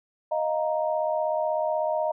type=chord; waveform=sine; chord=Eb suspended second; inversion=none; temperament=equal; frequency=622.3 / 698.5 / 932.3 Hz; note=Eb5 / F5 / Bb5; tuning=0 / 0 / 0 cents; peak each=-25 / -30 / -30 dBFS; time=0.31-2.12 s; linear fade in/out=10 ms; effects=none